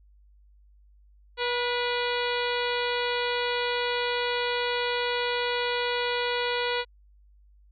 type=harmonic tone with a mistuned harmonic; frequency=484.8 Hz; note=B4; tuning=32 cents flat; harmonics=1 / 2 / 3 / 4 / 5 / 6 / 7 / 8 / 9; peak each=-29 / -32 / -34 / -35 / -36 / -37 / -37 / -38 / -39 dBFS; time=1.37-6.85 s; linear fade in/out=50 ms; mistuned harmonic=4; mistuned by=+43 cents; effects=added 50 Hz sine -54 dBFS peak until 7.71 s